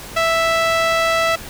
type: tone with band-pass filter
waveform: sawtooth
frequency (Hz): 659.3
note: E5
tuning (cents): 0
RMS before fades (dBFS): -17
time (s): 0.16-1.36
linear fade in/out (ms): 10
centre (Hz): 1900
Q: 0.64
effects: pink hiss -34 dBFS RMS until 1.49 s